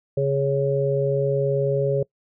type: harmonic tone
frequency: 138.59 Hz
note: C#3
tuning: in tune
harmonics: 1 / 3 / 4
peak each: -23 / -23 / -23 dBFS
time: 0.17-2.03 s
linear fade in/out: 5 ms
effects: noise-tail reverb RT60 0.1 s tail -24 dB re dry